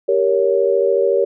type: chord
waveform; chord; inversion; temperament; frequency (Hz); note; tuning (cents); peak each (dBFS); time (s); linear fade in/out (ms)
sine; G diminished; none; equal with one note detuned; 392 / 466.2 / 559.5; G4 / Bb4 / Db5; 0 / 0 / +16; -17; 0.08-1.25; 10
effects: none